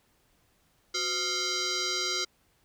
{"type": "tone with frequency modulation", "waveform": "sine", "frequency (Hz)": 367.5, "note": "F#4", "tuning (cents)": -12, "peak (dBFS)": -26, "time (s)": [0.94, 2.25], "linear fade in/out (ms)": 10, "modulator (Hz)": 877, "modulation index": 6.6, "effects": ["tanh soft clip ceiling -24 dBFS", "pink hiss -68 dBFS RMS until 2.64 s"]}